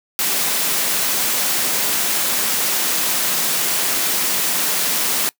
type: high-pass noise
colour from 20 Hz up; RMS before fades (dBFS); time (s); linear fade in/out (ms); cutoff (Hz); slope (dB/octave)
white; -19; 0.19-5.29; 0; 140; 48
effects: noise-tail reverb RT60 0.1 s tail -22 dB re dry